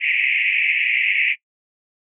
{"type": "band-pass noise", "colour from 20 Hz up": "pink", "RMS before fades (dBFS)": -19, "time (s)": [0, 1.36], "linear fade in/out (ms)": 50, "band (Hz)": [2000, 2700], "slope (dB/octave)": 96, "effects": ["noise-tail reverb RT60 0.1 s tail -21 dB re dry"]}